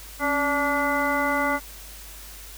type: harmonic tone with a mistuned harmonic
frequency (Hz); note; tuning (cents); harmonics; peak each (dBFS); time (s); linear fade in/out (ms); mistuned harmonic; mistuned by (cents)
288.8; D4; -29; 1 / 2 / 3 / 4 / 5 / 7; -28 / -28 / -28 / -28 / -28 / -28; 0.19-1.6; 50; 1; -79
effects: added 50 Hz sine -43 dBFS peak until 2.57 s + white hiss -43 dBFS RMS until 2.57 s